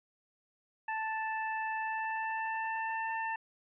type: tone with pitch glide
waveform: 25% pulse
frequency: 880 to 896.4 Hz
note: A5 to A5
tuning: 0 to +32 cents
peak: -29 dBFS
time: 0.88-3.36 s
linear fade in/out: 5 ms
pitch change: +32 cents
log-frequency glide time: 1.78-3.12 s
effects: resampled to 8000 Hz

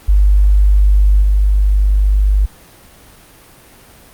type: tone with level steps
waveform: sine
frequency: 49.93 Hz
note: G1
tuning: 33 cents sharp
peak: -6 / -8 dBFS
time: 0.08-2.46 s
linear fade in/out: 10 ms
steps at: 1.22 s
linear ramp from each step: 5 ms
effects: pink hiss -42 dBFS RMS until 4.13 s + Opus 32 kbps

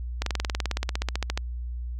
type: slowing click train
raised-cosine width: 0.2 ms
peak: -10 dBFS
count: 21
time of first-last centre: 0.22-1.375 s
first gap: 43 ms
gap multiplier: 1.03
effects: added 60 Hz sine -30 dBFS peak until 1.99 s

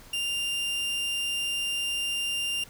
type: tone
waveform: 40% pulse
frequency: 2794 Hz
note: F7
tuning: in tune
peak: -26 dBFS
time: 0.13-2.64 s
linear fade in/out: 5 ms
effects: pink hiss -51 dBFS RMS until 2.69 s

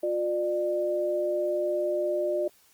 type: tone pair together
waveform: sine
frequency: 355.9 / 598.6 Hz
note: F4 / D5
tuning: +33 / +33 cents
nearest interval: major sixth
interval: 900 cents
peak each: -29 / -26 dBFS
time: 0.03-2.48 s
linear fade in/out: 5 ms
effects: white hiss -61 dBFS RMS until 2.73 s + Opus 24 kbps

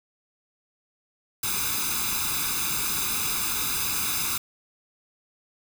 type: noise with comb filter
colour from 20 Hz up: white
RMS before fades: -27 dBFS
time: 1.43-4.38 s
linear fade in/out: 5 ms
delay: 0.8 ms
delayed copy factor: +0.95
effects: none

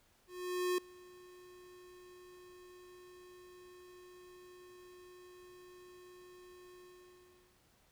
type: tone with ADSR envelope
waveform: square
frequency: 361.1 Hz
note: F#4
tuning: 42 cents flat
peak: -31 dBFS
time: 0.27-7.63 s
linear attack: 510 ms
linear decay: 4 ms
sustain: -24 dB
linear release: 850 ms
effects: pink hiss -70 dBFS RMS until 7.91 s

